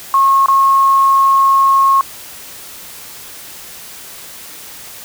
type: tone with dropouts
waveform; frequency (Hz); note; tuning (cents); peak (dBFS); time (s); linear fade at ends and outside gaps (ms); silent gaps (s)
sine; 1087; C#6; -34; -7; 0.14-2.01; 1; 0.46-0.484
effects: white hiss -33 dBFS RMS until 5.04 s